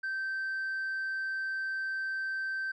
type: tone with tanh clipping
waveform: sine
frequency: 1555 Hz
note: G6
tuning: 14 cents flat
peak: -32 dBFS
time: 0.03-2.72 s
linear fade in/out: 10 ms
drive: 1 dB
effects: none